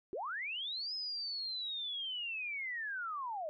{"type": "linear two-way sweep", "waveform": "sine", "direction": "up then down", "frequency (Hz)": [329.6, 5140, 588], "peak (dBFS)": -37, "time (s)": [0.13, 3.49], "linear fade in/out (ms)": 0, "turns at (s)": 0.94, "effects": []}